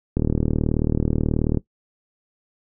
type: click train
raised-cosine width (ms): 3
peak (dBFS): -7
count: 55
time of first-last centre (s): 0.17-1.573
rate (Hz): 38.5
effects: noise-tail reverb RT60 0.1 s tail -17 dB re dry

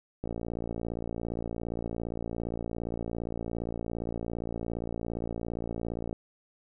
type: click train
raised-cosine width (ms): 2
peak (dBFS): -21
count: 339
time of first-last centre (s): 0.24-6.129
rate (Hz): 57.4
effects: none

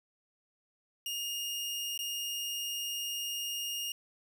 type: tone with dropouts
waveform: sawtooth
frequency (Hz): 2840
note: F7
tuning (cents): +28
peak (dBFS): -31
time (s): 1.06-3.92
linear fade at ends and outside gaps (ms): 2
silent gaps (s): 1.977-1.99
effects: none

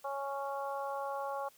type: harmonic tone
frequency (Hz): 277.2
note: C#4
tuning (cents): 0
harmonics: 2 / 3 / 4 / 5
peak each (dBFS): -39 / -39 / -41 / -48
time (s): 0.04-1.49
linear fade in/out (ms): 10
effects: white hiss -63 dBFS RMS until 1.57 s

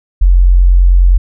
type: tone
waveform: sine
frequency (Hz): 44.71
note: F1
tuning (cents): +41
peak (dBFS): -3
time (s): 0.21-1.18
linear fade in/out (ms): 10
effects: none

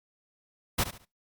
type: noise with echo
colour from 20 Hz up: pink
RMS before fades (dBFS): -26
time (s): 0.78-0.84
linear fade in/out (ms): 10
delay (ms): 71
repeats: 3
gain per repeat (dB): -11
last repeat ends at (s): 1.053
effects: noise-tail reverb RT60 0.2 s tail -20 dB re dry + Opus 48 kbps

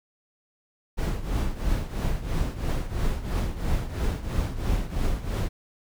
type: noise with tremolo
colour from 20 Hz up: brown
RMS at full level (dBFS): -23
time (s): 0.97-5.49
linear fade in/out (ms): 20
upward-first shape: triangle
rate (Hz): 3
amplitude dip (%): 80
effects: none

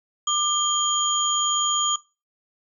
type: tone cluster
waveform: sine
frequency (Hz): 1195 / 3189 / 6830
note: D6 / G7 / G#8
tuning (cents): +30 / +29 / +48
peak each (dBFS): -24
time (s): 0.27-1.96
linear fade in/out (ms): 5
effects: noise-tail reverb RT60 0.3 s tail -22 dB re dry

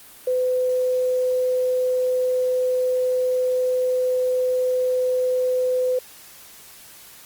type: tone with quantisation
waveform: sine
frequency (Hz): 506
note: B4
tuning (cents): +42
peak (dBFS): -18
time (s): 0.27-5.99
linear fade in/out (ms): 5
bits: 8
effects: white hiss -45 dBFS RMS until 7.25 s + Opus 32 kbps

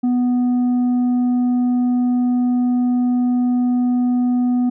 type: tone with tanh clipping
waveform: sine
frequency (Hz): 246.9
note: B3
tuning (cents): 0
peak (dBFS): -15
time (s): 0.03-4.7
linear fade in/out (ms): 10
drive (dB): 4
effects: none

